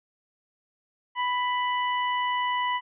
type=harmonic tone; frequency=990 Hz; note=B5; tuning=4 cents sharp; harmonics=1 / 2 / 3; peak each=-25 / -31 / -35 dBFS; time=1.15-2.81 s; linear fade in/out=50 ms; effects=none